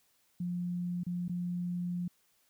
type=tone with dropouts; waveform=sine; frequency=176.5 Hz; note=F3; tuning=19 cents sharp; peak=-32 dBFS; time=0.4-2.08 s; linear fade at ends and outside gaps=5 ms; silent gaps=1.035-1.065 / 1.282-1.294 s; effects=white hiss -71 dBFS RMS until 2.49 s